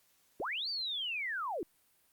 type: linear two-way sweep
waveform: sine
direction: up then down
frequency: 293.7 to 4699 to 293.7 Hz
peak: -34 dBFS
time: 0.4-1.63 s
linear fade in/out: 0 ms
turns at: 0.69 s
effects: white hiss -70 dBFS RMS until 2.12 s + Opus 48 kbps